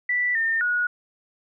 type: tone with pitch steps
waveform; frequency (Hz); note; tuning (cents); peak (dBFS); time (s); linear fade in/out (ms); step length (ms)
sine; 1969 / 1813 / 1454; B6 / A#6 / F#6; -6 / -49 / -31; -20; 0.09-0.87; 5; 260
effects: none